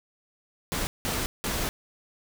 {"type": "noise bursts at uneven times", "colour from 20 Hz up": "pink", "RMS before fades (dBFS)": -29, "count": 3, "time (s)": [[0.72, 0.87], [1.05, 1.26], [1.44, 1.69]], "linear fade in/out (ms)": 0, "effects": []}